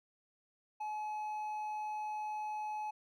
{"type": "tone with hard clipping", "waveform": "triangle", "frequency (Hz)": 851, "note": "G#5", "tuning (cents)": 42, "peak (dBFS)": -38, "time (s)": [0.8, 2.91], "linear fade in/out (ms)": 10, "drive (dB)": 7, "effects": []}